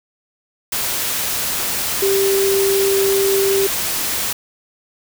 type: tone in noise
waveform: sine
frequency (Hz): 392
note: G4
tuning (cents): 0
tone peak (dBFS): -14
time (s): 2.02-3.67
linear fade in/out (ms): 5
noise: white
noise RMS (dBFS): -21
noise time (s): 0.72-4.33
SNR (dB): +4
effects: none